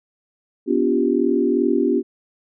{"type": "chord", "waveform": "sine", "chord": "G dominant seventh", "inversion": "first", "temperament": "equal with one note detuned", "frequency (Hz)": [246.9, 287.8, 349.2, 392], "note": ["B3", "D4", "F4", "G4"], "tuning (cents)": [0, -35, 0, 0], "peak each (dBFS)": -21, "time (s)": [0.66, 2.03], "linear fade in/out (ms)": 50, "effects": []}